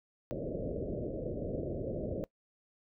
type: low-pass noise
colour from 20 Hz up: white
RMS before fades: -37 dBFS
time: 0.31-2.24 s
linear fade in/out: 0 ms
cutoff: 620 Hz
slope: 96 dB/octave
effects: noise-tail reverb RT60 0.1 s tail -22 dB re dry